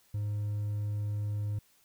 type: tone with hard clipping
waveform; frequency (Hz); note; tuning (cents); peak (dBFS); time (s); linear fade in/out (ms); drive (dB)
triangle; 103.83; G#2; 0; -31; 0.14-1.59; 5; 5
effects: white hiss -66 dBFS RMS until 1.84 s